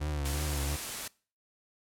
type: tone with vibrato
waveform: 35% pulse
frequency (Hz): 72.9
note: D2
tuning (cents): -12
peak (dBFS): -29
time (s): 0-0.77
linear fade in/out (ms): 20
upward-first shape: triangle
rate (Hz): 2.8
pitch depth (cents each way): 84
type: noise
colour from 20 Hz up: white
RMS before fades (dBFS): -37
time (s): 0.25-1.08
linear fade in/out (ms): 5
effects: noise-tail reverb RT60 0.4 s tail -23 dB re dry + low-pass 12000 Hz 12 dB/octave

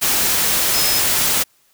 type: tone in noise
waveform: sine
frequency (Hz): 5140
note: E8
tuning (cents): -45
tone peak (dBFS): -21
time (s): 0.73-1.01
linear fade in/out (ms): 20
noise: white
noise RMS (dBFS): -17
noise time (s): 0.01-1.44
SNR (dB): -7
effects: white hiss -58 dBFS RMS until 1.73 s

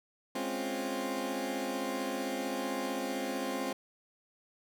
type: chord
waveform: 20% pulse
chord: Db major seventh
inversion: second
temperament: equal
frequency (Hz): 207.7 / 261.6 / 277.2 / 349.2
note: Ab3 / C4 / Db4 / F4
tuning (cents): 0 / 0 / 0 / 0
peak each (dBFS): -36 / -31 / -36 / -35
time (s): 0.35-3.73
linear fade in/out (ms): 5
effects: none

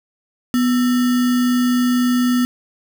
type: tone with sample-and-hold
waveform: sine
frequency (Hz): 246.9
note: B3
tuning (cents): 0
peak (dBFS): -13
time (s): 0.54-2.45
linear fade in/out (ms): 0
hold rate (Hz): 1575
effects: none

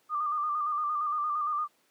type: tone with vibrato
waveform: sine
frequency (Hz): 1200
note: D6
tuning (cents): +37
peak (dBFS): -27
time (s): 0.09-1.68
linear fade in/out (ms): 50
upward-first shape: square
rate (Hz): 8.7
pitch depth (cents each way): 39
effects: pink hiss -68 dBFS RMS until 1.9 s + high-pass 300 Hz 12 dB/octave

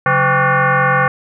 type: tone with frequency modulation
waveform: sine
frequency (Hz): 185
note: F#3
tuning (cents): 0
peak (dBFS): -10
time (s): 0.06-1.08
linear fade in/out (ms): 2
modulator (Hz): 325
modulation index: 5.1
effects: none

